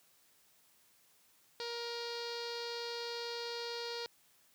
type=tone with low-pass filter; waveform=sawtooth; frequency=471.1 Hz; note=A#4; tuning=18 cents sharp; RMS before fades=-41 dBFS; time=1.6-4.06 s; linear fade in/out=0 ms; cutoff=4500 Hz; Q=6.3; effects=white hiss -68 dBFS RMS until 4.54 s + high-pass 60 Hz 12 dB/octave